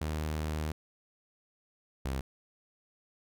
sawtooth tone pair in turn, 77.2 / 66.56 Hz, D#2 / C2, -13 / +30 cents, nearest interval minor third, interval 257 cents, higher first, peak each -28 / -28 dBFS, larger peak neither, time 0.01-0.72 / 2.05-2.21 s, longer first, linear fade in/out 5 ms, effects none

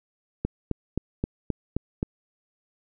click train, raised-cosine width 3 ms, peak -12 dBFS, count 7, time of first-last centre 0.45-2.029 s, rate 3.8 Hz, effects none

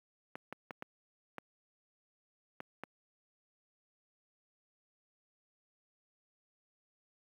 clicks, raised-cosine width 0.5 ms, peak -26 dBFS, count 7, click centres 0.355 / 0.526 / 0.708 / 0.824 / 1.383 / 2.604 / 2.836 s, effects high-pass 150 Hz 12 dB/octave + 10-bit

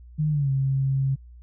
sine tone with pitch glide, 152.7 to 135.26 Hz, D#3 to C#3, -32 to -42 cents, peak -20 dBFS, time 0.18-1.16 s, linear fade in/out 20 ms, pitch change -210 cents, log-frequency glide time 0.3-0.5 s, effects added 60 Hz sine -43 dBFS peak until 1.42 s

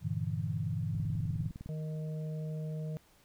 sine chord, E half-diminished seventh, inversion first, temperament equal, 98 / 116.54 / 146.83 / 164.81 Hz, G2 / Bb2 / D3 / E3, 0 / 0 / 0 / 0 cents, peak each -37 dBFS, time 0.01-1.52 s, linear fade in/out 50 ms
click train, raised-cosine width 5 ms, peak -31 dBFS, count 15, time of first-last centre 0.95-1.661 s, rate 19.7 Hz
harmonic tone, 155.56 Hz, D#3, in tune, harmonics 1 / 3 / 4, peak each -35 / -48 / -50 dBFS, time 1.69-2.97 s, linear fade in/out 0 ms
effects pink hiss -65 dBFS RMS until 3.24 s

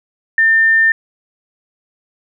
sine tone, 1800 Hz, A6, 39 cents sharp, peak -8 dBFS, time 0.38-0.92 s, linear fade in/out 2 ms, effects none

